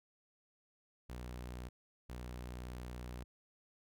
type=tone pair in turn; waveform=sawtooth; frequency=61.3 / 61.3 Hz; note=B1 / B1; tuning=-12 / -12 cents; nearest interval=unison; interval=0 cents; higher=neither; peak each=-40 / -40 dBFS; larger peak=neither; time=1.09-1.69 / 2.09-3.24 s; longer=second; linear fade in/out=10 ms; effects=none